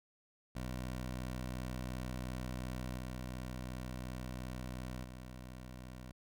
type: tone with level steps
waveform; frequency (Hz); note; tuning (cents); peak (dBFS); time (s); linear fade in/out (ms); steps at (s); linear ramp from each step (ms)
15% pulse; 62.8; B1; +30; -33 / -35 / -41; 0.55-6.12; 10; 2.98 / 5.04; 2
effects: none

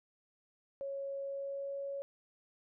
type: tone with pitch glide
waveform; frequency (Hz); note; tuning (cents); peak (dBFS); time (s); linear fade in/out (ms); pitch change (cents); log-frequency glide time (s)
sine; 552 to 556.2; C#5 to C#5; -7 to +6; -37; 0.81-2.02; 0; +13; 1.2-1.76
effects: none

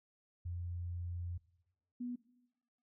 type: tone pair in turn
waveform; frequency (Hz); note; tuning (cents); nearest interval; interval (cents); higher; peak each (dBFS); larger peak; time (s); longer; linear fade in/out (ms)
sine; 87.31 / 244.7; F2 / B3; 0 / -16; octave + tritone; 1784; second; -38 / -38; neither; 0.45-1.38 / 2-2.16; first; 10
effects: noise-tail reverb RT60 1.0 s tail -20 dB re dry

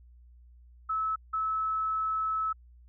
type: tone bursts at uneven times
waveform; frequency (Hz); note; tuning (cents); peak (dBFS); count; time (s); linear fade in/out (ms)
sine; 1300; E6; -24; -27; 2; 0.89-1.16 / 1.33-2.53; 10
effects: added 60 Hz sine -52 dBFS peak until 2.88 s

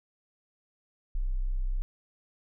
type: tone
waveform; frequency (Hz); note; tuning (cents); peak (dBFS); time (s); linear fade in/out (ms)
sine; 31.91; C1; -43; -26; 1.15-1.82; 0
effects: none

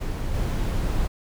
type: noise with level steps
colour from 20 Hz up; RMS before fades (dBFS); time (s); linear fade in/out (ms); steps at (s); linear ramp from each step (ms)
brown; -27 / -24; 0-1.08; 20; 0.34; 2
effects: none

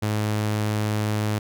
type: tone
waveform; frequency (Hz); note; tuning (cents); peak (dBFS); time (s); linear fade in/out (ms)
sawtooth; 106.3; G#2; +41; -18; 0.02-1.39; 10
effects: none

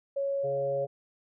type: tone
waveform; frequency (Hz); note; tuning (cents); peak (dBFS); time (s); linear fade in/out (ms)
sine; 554.4; C#5; 0; -27; 0.16-0.85; 10
type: harmonic tone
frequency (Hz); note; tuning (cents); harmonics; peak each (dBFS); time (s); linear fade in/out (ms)
138.59; C#3; 0; 1 / 3 / 4 / 5; -40 / -36 / -35 / -40; 0.43-0.87; 20
effects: none

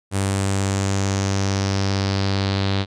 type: tone with low-pass filter sweep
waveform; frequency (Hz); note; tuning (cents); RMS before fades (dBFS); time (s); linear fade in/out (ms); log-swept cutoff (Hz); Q
sawtooth; 97.7; G2; -5; -21; 0.11-2.86; 50; 9100 to 3900; 3.6
effects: none

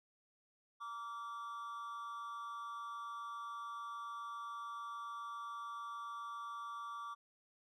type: tone with amplitude modulation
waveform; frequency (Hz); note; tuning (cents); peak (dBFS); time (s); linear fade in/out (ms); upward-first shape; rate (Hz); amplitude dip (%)
triangle; 1158; D6; -25; -38; 0.8-7.15; 20; sine; 227; 70
effects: none

